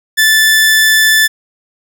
sawtooth tone, 1753 Hz, A6, 7 cents flat, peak -3 dBFS, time 0.17-1.28 s, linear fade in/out 20 ms, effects none

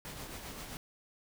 pink noise with tremolo, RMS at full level -43 dBFS, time 0.05-0.77 s, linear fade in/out 0 ms, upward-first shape sine, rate 7.6 Hz, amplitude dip 40%, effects none

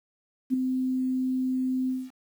sine tone with ADSR envelope, 257.9 Hz, C4, 25 cents flat, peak -18 dBFS, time 0.5-2.11 s, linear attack 37 ms, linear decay 6 ms, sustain -6 dB, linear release 220 ms, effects 9-bit

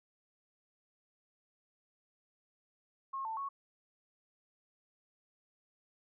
sine tone with pitch steps, 1080 / 889 / 1106 Hz, C#6 / A5 / C#6, -45 / +18 / -4 cents, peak -36 dBFS, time 3.13-3.49 s, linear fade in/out 10 ms, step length 120 ms, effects none

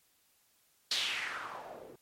blue noise with low-pass filter sweep, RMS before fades -38 dBFS, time 0.91-1.96 s, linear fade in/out 5 ms, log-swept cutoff 4300 to 370 Hz, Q 3.1, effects white hiss -70 dBFS RMS until 2.01 s + MP3 64 kbps

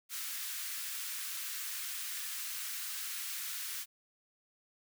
white high-pass noise, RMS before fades -40 dBFS, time 0.09-3.86 s, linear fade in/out 50 ms, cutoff 1300 Hz, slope 24 dB/octave, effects none

